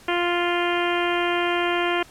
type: harmonic tone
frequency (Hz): 349.2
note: F4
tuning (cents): 0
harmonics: 1 / 2 / 3 / 4 / 5 / 6 / 7 / 8 / 9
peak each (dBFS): -24 / -27 / -29 / -30 / -31 / -32 / -32 / -33 / -34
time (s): 0.08-2.03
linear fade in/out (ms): 5
effects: pink hiss -49 dBFS RMS until 2.1 s + low-pass 12000 Hz 12 dB/octave